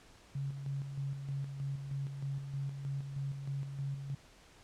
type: tone with tremolo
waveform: sine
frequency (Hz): 138.3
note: C#3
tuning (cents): -4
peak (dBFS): -34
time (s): 0.35-4.15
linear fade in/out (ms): 5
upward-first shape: square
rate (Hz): 3.2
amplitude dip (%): 50
effects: pink hiss -60 dBFS RMS until 4.63 s + low-pass 8000 Hz 12 dB/octave